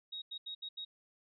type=tone bursts at uneven times; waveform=sine; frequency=3776 Hz; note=A#7; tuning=22 cents sharp; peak=-40 dBFS; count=5; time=0.12-0.22 / 0.31-0.38 / 0.46-0.55 / 0.62-0.69 / 0.77-0.85 s; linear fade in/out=10 ms; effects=none